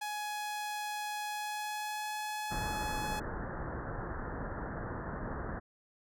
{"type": "tone with pitch glide", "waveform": "sawtooth", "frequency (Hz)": [839, 848.3], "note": ["G#5", "G#5"], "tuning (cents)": [17, 36], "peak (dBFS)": -32, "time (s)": [0.01, 3.2], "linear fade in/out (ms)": 10, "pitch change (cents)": 19, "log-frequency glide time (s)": [1.26, 2.15]}
{"type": "low-pass noise", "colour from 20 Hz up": "pink", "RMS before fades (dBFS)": -39, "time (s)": [2.5, 5.6], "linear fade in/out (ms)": 20, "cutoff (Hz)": 1800, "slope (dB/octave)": 96}
{"effects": []}